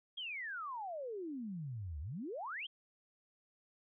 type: exponential two-way sweep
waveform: sine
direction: down then up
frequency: 3322 to 69.3 to 3322 Hz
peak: -40 dBFS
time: 0.17-2.67 s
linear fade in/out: 10 ms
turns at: 2 s
effects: none